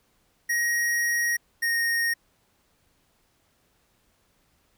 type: tone pair in turn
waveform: square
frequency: 1887 / 1857.8 Hz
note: A#6 / A#6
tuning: +21 / -6 cents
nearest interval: unison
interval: 27 cents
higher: first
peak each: -23 dBFS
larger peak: neither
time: 0.49-1.37 / 1.62-2.14 s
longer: first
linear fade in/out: 10 ms
effects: pink hiss -67 dBFS RMS until 4.77 s